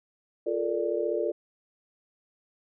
sine chord, Bb major seventh, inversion second, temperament equal with one note detuned, 349.2 / 431.4 / 466.2 / 587.3 Hz, F4 / A4 / Bb4 / D5, 0 / -34 / 0 / 0 cents, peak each -31 dBFS, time 0.46-1.32 s, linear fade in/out 10 ms, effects none

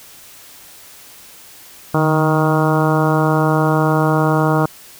harmonic tone with a mistuned harmonic, 156.6 Hz, D#3, 11 cents sharp, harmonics 1 / 2 / 3 / 4 / 5 / 6 / 7 / 8 / 9, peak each -16 / -19 / -21 / -22 / -23 / -24 / -24 / -25 / -26 dBFS, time 1.94-4.66 s, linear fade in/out 5 ms, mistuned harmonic 1, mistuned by -49 cents, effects white hiss -41 dBFS RMS until 4.99 s

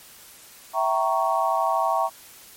sine chord, E diminished seventh, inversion none, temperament equal with one note detuned, 659.3 / 771.9 / 932.3 / 1108.7 Hz, E5 / G5 / Bb5 / Db6, 0 / -27 / 0 / 0 cents, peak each -25 dBFS, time 0.73-2.1 s, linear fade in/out 50 ms, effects white hiss -47 dBFS RMS until 2.56 s + MP3 64 kbps

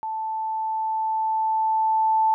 sine tone with level ramp, 880 Hz, A5, in tune, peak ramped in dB -26 to -16 dBFS, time 0.03-2.34 s, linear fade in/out 0 ms, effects none

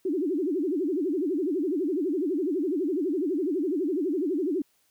sine tone with vibrato, 329.6 Hz, E4, in tune, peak -24 dBFS, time 0.05-4.62 s, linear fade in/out 5 ms, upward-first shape sine, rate 12 Hz, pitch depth 290 cents each way, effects white hiss -68 dBFS RMS until 4.9 s

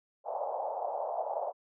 pink band-pass noise, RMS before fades -35 dBFS, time 0.24-1.53 s, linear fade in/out 50 ms, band 560 to 860 Hz, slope 48 dB/octave, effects none

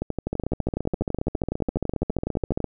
two click trains, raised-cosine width 2 ms, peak -12 / -12 dBFS, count 32 / 35, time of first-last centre 0.02-2.603 / 0.33-2.643 s, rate 12 / 14.7 Hz, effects none

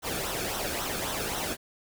pink noise with flanger, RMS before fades -32 dBFS, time 0.02-1.57 s, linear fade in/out 50 ms, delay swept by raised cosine 0.42 to 1.04 ms, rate 3.7 Hz, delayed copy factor -0.6, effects none

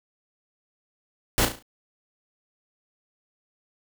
pink noise with echo, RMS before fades -21 dBFS, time 1.38-1.45 s, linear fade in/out 0 ms, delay 35 ms, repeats 5, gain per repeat -7 dB, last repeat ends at 1.625 s, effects none

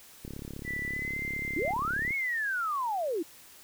click train, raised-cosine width 3 ms, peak -27 dBFS, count 66, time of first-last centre 0.25-2.107 s, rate 35 Hz
sine tone with pitch glide, 1975.5 to 2086 Hz, B6 to C7, 0 to -6 cents, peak -32 dBFS, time 0.64-1.74 s, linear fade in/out 50 ms, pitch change +94 cents, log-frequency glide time 0.87-1.2 s
sine linear two-way sweep, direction up then down, 260.7 to 2221 to 297.4 Hz, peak -28 dBFS, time 1.56-3.23 s, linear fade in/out 10 ms, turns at 2.14 s
effects white hiss -53 dBFS RMS until 3.63 s

